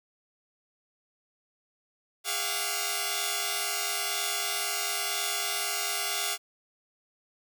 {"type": "tone cluster", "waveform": "5% pulse", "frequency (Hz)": [408, 686, 735, 1143, 2786], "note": ["G#4", "F5", "F#5", "D6", "F7"], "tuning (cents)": [-31, -31, -12, -47, -5], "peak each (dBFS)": [-26, -22, -24, -24, -26], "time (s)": [2.24, 6.38], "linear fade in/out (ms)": 50, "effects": []}